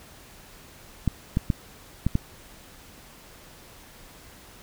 clicks, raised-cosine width 5 ms, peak -9 dBFS, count 5, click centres 1.077 / 1.371 / 1.502 / 2.066 / 2.154 s, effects pink hiss -49 dBFS RMS until 4.62 s

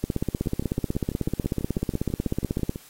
two click trains, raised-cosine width 3 ms, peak -11 / -19 dBFS, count 44 / 15, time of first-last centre 0.04-2.694 / 0.46-2.759 s, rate 16.2 / 6.09 Hz, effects white hiss -51 dBFS RMS until 2.89 s + AAC 48 kbps

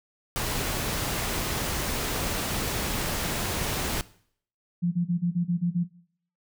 pink noise, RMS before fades -29 dBFS, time 0.36-4.01 s, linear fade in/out 0 ms
sine tone bursts, 174.61 Hz, F3, in tune, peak -21 dBFS, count 8, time 4.82-5.844 s, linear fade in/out 20 ms, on 100 ms, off 32 ms
effects noise-tail reverb RT60 0.6 s tail -19 dB re dry

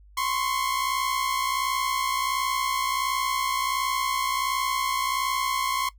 sawtooth tone pair together, 1032 / 1093.4 Hz, C6 / C#6, -24 / -24 cents, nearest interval minor second, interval 100 cents, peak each -24 dBFS, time 0.17-5.89 s, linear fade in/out 5 ms, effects noise-tail reverb RT60 0.1 s tail -18 dB re dry + added 50 Hz sine -49 dBFS peak until 5.98 s

